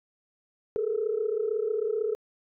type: tone cluster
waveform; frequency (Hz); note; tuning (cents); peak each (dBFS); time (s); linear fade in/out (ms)
sine; 407.7 / 434 / 469.8; G#4 / A4 / A#4; -32 / -24 / +13; -32 / -27 / -31; 0.76-2.15; 0
effects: tanh soft clip ceiling -17 dBFS